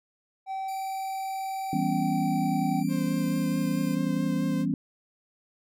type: tone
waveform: triangle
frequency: 770 Hz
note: G5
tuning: 31 cents flat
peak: -28 dBFS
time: 0.46-2.84 s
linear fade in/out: 50 ms
type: tone with pitch glide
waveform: 10% pulse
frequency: 2349 to 2412 Hz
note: D7 to D7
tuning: 0 to +46 cents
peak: -36 dBFS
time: 0.68-3.95 s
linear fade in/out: 5 ms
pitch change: +46 cents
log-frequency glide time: 3.06-3.63 s
type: chord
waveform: sine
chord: C# half-diminished seventh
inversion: first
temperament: equal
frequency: 164.81 / 196 / 246.9 / 277.2 Hz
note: E3 / G3 / B3 / C#4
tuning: 0 / 0 / 0 / 0 cents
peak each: -30 / -30 / -30 / -29 dBFS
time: 1.73-4.74 s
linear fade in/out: 2 ms
type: tone with vibrato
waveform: sawtooth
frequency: 523.3 Hz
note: C5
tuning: in tune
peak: -34 dBFS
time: 2.88-4.66 s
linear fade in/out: 50 ms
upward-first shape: triangle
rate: 4.6 Hz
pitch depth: 22 cents each way
effects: none

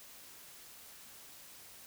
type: silence
effects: white hiss -54 dBFS RMS until 1.86 s

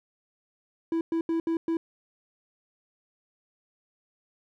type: tone bursts at uneven times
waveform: triangle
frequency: 329.6 Hz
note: E4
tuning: in tune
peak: -22 dBFS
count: 5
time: 0.92-1.01 / 1.12-1.21 / 1.29-1.4 / 1.47-1.57 / 1.68-1.77 s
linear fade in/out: 2 ms
effects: none

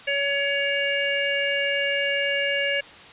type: harmonic tone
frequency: 562 Hz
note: C#5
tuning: 24 cents sharp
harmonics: 1 / 3 / 4 / 5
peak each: -27 / -27 / -27 / -27 dBFS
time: 0.07-2.81 s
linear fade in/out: 10 ms
effects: white hiss -44 dBFS RMS until 3.12 s + resampled to 8000 Hz

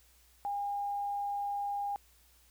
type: tone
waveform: sine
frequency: 810 Hz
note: G#5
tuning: 43 cents flat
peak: -32 dBFS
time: 0.45-1.96 s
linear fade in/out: 0 ms
effects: added 60 Hz sine -65 dBFS peak until 2.5 s + white hiss -65 dBFS RMS until 2.5 s

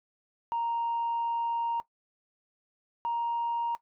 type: tone pair in turn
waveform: sine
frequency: 932 / 936.9 Hz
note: A#5 / A#5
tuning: -1 / +8 cents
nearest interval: unison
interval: 9 cents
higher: second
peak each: -26 / -26 dBFS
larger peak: neither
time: 0.52-1.8 / 3.05-3.75 s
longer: first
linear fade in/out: 0 ms
effects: noise-tail reverb RT60 0.1 s tail -17 dB re dry + tanh soft clip ceiling -24 dBFS

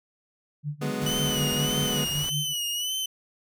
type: tone with tremolo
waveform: sine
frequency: 147.6 Hz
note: D3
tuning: 9 cents sharp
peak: -26 dBFS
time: 0.63-2.54 s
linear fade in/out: 50 ms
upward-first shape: sine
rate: 5.3 Hz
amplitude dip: 95%
type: chord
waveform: 25% pulse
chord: G# half-diminished seventh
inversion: second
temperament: equal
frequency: 146.83 / 185 / 207.7 / 246.9 Hz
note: D3 / F#3 / G#3 / B3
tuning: 0 / 0 / 0 / 0 cents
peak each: -34 / -34 / -28 / -28 dBFS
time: 0.81-2.05 s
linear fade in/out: 10 ms
type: noise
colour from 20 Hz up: pink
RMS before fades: -38 dBFS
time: 1.01-2.3 s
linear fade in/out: 10 ms
type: tone with vibrato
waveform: sawtooth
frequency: 2960 Hz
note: F#7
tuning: in tune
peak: -24 dBFS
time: 1.06-3.06 s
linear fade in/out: 5 ms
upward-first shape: sine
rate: 1.7 Hz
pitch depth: 68 cents each way
effects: none

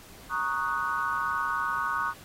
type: chord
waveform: sine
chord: D# minor seventh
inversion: second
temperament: equal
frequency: 932.3 / 1108.7 / 1244.5 / 1480 Hz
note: A#5 / C#6 / D#6 / F#6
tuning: 0 / 0 / 0 / 0 cents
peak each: -35 / -31 / -31 / -31 dBFS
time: 0.29-2.14 s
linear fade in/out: 50 ms
effects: pink hiss -50 dBFS RMS until 2.24 s + AAC 48 kbps

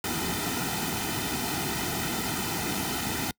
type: noise with comb filter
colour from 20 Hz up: pink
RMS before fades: -30 dBFS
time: 0.04-3.31 s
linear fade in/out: 2 ms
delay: 1.8 ms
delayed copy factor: -0.75
effects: noise-tail reverb RT60 0.1 s tail -26 dB re dry + high-pass 60 Hz 12 dB/octave

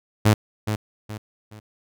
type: tone with echo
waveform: sawtooth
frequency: 106.9 Hz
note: A2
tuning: 49 cents flat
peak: -9 dBFS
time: 0.25-0.34 s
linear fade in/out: 10 ms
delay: 420 ms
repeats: 3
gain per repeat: -9 dB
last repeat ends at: 1.6 s
effects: none

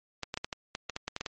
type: clicks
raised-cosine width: 0.2 ms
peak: -16 dBFS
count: 12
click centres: 0.233 / 0.341 / 0.374 / 0.445 / 0.528 / 0.751 / 0.897 / 0.964 / 1.08 / 1.164 / 1.21 / 1.262 s
effects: MP3 32 kbps

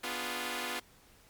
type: chord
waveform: 5% pulse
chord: B diminished seventh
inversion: none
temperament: equal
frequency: 246.9 / 293.7 / 349.2 / 415.3 Hz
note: B3 / D4 / F4 / Ab4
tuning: 0 / 0 / 0 / 0 cents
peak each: -27 / -33 / -27 / -32 dBFS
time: 0.03-0.8 s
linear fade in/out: 10 ms
effects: pink hiss -61 dBFS RMS until 1.29 s + MP3 96 kbps

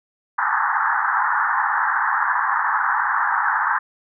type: band-pass noise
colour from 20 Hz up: pink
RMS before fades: -20 dBFS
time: 0.38-3.79 s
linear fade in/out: 10 ms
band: 820 to 1800 Hz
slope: 96 dB/octave
effects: none

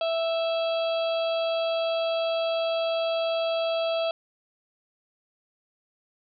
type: harmonic tone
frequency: 659.3 Hz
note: E5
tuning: in tune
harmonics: 1 / 2 / 4 / 5 / 6 / 7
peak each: -24 / -37 / -37 / -36 / -43 / -44 dBFS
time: 0.01-4.11 s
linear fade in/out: 2 ms
effects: none

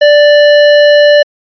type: tone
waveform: square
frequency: 587.3 Hz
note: D5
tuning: in tune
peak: -3 dBFS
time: 0.01-1.23 s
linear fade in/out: 10 ms
effects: resampled to 11025 Hz

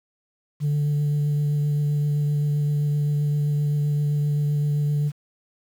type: tone with vibrato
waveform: sine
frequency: 146.83 Hz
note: D3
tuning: in tune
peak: -17 dBFS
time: 0.6-5.12 s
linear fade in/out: 50 ms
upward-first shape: triangle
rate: 7.7 Hz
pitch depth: 16 cents each way
effects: tanh soft clip ceiling -18 dBFS + 8-bit

